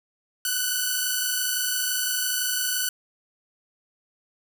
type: tone pair together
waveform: 5% pulse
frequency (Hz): 1480 / 1505.9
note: F#6 / F#6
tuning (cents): 0 / +30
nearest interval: unison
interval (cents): 30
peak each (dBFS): -15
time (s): 0.45-2.89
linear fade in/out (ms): 2
effects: none